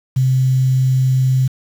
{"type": "tone with quantisation", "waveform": "sine", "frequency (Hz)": 130.4, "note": "C3", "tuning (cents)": -5, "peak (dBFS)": -11, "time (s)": [0.16, 1.48], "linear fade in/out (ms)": 10, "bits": 6, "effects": []}